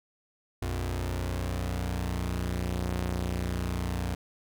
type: tone pair together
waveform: sawtooth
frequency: 60.07 / 90 Hz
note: B1 / F#2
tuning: -47 / -47 cents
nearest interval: perfect fifth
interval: 700 cents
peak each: -28 / -28 dBFS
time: 0.62-4.15 s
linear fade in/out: 5 ms
effects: none